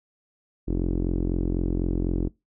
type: tone with low-pass filter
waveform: sawtooth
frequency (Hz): 44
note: F1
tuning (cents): +14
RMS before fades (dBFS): -25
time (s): 0.67-2.29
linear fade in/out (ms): 20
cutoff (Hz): 330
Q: 3.4
effects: noise-tail reverb RT60 0.2 s tail -22 dB re dry